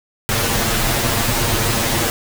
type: noise with comb filter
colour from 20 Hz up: pink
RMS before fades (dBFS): -18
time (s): 0.29-2.1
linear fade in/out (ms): 0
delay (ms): 8.7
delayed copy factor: +0.85
effects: none